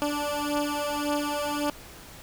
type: beating tone pair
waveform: 15% pulse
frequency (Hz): 291.6 / 293.4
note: D4 / D4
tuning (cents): -12 / -2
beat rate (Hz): 1.8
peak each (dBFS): -23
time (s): 0.02-1.7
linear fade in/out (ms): 0
effects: pink hiss -46 dBFS RMS until 2.22 s